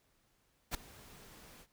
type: noise with ADSR envelope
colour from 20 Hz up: pink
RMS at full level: -35 dBFS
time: 0.71-1.67 s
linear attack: 36 ms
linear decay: 5 ms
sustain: -21 dB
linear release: 63 ms
effects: pink hiss -74 dBFS RMS until 1.72 s